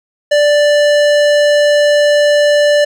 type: tone with hard clipping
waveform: sine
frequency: 587.3 Hz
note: D5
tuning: in tune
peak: -9 dBFS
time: 0.31-2.85 s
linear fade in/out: 10 ms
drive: 17 dB
effects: none